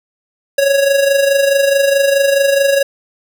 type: tone with amplitude modulation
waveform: square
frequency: 554.4 Hz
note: C#5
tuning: in tune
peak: -8 dBFS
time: 0.58-2.83 s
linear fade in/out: 5 ms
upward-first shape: sine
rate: 24.7 Hz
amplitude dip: 55%
effects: none